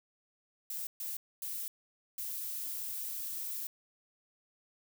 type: noise bursts at uneven times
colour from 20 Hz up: violet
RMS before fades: -39 dBFS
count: 4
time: 0.7-0.87 / 1-1.17 / 1.42-1.68 / 2.18-3.67 s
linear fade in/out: 2 ms
effects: none